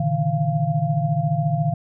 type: tone cluster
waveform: sine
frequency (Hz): 116.9 / 143.5 / 157.8 / 691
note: A#2 / D3 / D#3 / F5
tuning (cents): +5 / -40 / +25 / -19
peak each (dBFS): -28 / -22 / -22 / -26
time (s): 0-1.74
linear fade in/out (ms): 5
effects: none